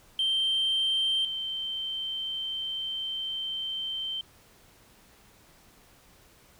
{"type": "tone pair in turn", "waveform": "sine", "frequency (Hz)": [3136, 3114], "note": ["G7", "G7"], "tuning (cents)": [0, -12], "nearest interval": "unison", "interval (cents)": 12, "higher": "first", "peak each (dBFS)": [-22, -30], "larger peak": "first", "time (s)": [[0.19, 1.25], [1.25, 4.21]], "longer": "second", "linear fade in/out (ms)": 2, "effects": ["tanh soft clip ceiling -21 dBFS", "pink hiss -58 dBFS RMS until 6.59 s"]}